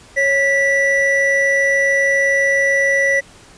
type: tone pair together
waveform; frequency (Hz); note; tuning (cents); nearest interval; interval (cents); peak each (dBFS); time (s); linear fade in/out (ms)
triangle; 550.7 / 1961; C#5 / B6; -11 / -13; octave + minor seventh; 2198; -16 / -12; 0.16-3.21; 20
effects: pink hiss -44 dBFS RMS until 3.57 s + resampled to 22050 Hz